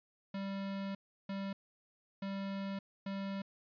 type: tone bursts at uneven times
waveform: square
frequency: 196 Hz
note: G3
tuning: in tune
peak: -38 dBFS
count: 4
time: 0.34-0.95 / 1.29-1.53 / 2.22-2.79 / 3.06-3.42 s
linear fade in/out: 5 ms
effects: resampled to 11025 Hz